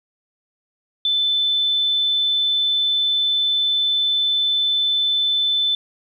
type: tone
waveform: sine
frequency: 3520 Hz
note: A7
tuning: in tune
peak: -16 dBFS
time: 1.05-5.75 s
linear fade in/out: 2 ms
effects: 9-bit